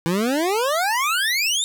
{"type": "exponential sweep", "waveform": "25% pulse", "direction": "up", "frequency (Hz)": [161.2, 3729], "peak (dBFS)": -15, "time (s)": [0.06, 1.64], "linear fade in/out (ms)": 0, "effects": []}